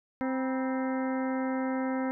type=harmonic tone with a mistuned harmonic; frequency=261.6 Hz; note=C4; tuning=in tune; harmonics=1 / 2 / 3 / 4 / 5 / 6 / 7 / 8; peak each=-29 / -35 / -39 / -41 / -43 / -45 / -46 / -47 dBFS; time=0.21-2.11 s; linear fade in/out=0 ms; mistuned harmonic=4; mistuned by=-130 cents; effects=none